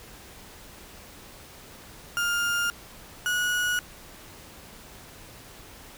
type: tone pair in turn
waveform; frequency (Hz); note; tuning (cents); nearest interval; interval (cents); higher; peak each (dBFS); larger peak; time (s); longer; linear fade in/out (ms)
35% pulse; 1408 / 1457.9; F6 / F#6; +14 / -26; minor second; 60; second; -22; neither; 2.17-2.7 / 3.26-3.79; neither; 0
effects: pink hiss -47 dBFS RMS until 5.97 s